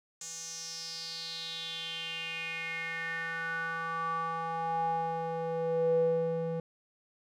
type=tone with band-pass filter sweep; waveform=square; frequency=164.81 Hz; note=E3; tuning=in tune; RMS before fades=-34 dBFS; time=0.21-6.6 s; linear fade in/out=2 ms; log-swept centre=6900 to 370 Hz; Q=5.9; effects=none